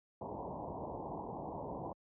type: low-pass noise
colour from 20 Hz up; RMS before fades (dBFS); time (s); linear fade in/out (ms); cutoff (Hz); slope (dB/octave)
white; -43; 0.21-1.93; 5; 1000; 96
effects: high-pass 60 Hz 12 dB/octave